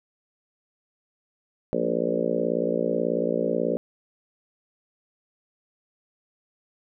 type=harmonic tone with a mistuned harmonic; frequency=58.3 Hz; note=A#1; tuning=1 cent sharp; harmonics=3 / 4 / 5 / 6 / 7 / 8 / 9 / 10; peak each=-33 / -31 / -32 / -33 / -30 / -29 / -28 / -31 dBFS; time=1.73-3.77 s; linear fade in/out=0 ms; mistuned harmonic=4; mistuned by=-28 cents; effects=none